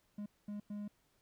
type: tone bursts at uneven times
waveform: triangle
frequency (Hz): 206.6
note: G#3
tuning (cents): -9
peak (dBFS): -38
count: 3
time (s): 0.18-0.26 / 0.48-0.6 / 0.7-0.88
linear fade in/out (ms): 5
effects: pink hiss -75 dBFS RMS until 1.21 s